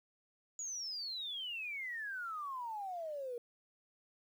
sine exponential sweep, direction down, 6910 to 468.4 Hz, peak -39 dBFS, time 0.59-3.38 s, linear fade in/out 2 ms, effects 11-bit

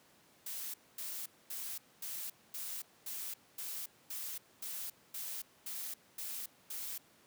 blue noise bursts, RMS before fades -42 dBFS, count 13, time 0.46-6.98 s, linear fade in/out 5 ms, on 280 ms, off 240 ms, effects pink hiss -65 dBFS RMS until 7.26 s + high-pass 150 Hz 12 dB/octave

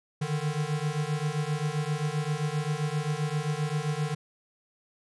square beating tone pair, 146.83 / 154.43 Hz, D3 / D#3, 0 / -13 cents, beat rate 7.6 Hz, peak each -31 dBFS, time 0.21-4.15 s, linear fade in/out 10 ms, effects resampled to 24000 Hz

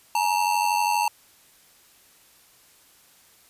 square ring-modulated tone, 895 Hz, A5, 29 cents sharp, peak -18 dBFS, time 0.15-1.08 s, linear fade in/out 2 ms, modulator 46.2 Hz, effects white hiss -56 dBFS RMS until 3.49 s + resampled to 32000 Hz

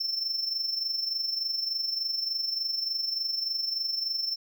triangle tone with amplitude modulation, 5350 Hz, E8, 25 cents sharp, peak -24 dBFS, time 0-4.36 s, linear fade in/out 10 ms, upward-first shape sine, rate 23.4 Hz, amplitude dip 60%, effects none

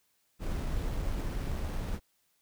brown noise with sample-and-hold, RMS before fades -33 dBFS, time 0.39-2 s, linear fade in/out 50 ms, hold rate 7350 Hz, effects white hiss -73 dBFS RMS until 2.41 s

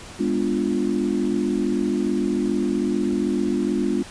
sine chord, G# diminished seventh, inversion none, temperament equal with one note detuned, 204.4 / 246.9 / 293.7 / 349.2 Hz, G#3 / B3 / D4 / F4, -27 / 0 / 0 / 0 cents, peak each -25 dBFS, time 0.19-4.03 s, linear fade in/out 10 ms, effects pink hiss -40 dBFS RMS until 4.1 s + resampled to 22050 Hz

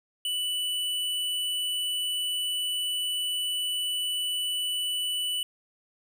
sine tone with hard clipping, 2971 Hz, F#7, 6 cents sharp, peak -28 dBFS, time 0.25-5.43 s, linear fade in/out 2 ms, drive 16 dB, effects none

